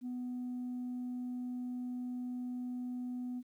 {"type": "tone", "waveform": "sine", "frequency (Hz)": 248.2, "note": "B3", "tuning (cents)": 9, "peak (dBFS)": -35, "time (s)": [0.01, 3.43], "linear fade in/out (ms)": 50, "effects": ["tanh soft clip ceiling -35 dBFS", "12-bit"]}